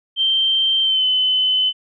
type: tone with pitch glide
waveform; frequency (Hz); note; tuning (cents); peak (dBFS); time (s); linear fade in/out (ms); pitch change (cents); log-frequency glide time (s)
sine; 3136 to 3033; G7 to F#7; 0 to +42; -14; 0.16-1.73; 50; -58; 0.82-1.05
effects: none